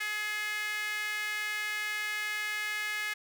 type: tone with high-pass filter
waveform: sawtooth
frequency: 422.3 Hz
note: G#4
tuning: 29 cents sharp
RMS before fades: -34 dBFS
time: 0-3.14 s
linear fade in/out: 10 ms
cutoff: 1900 Hz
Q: 4.6
effects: none